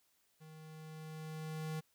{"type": "tone with level ramp", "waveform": "square", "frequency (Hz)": 157, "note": "D#3", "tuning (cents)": 16, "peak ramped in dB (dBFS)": [-54, -38], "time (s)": [0.4, 1.81], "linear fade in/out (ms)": 20, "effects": ["white hiss -75 dBFS RMS until 1.94 s"]}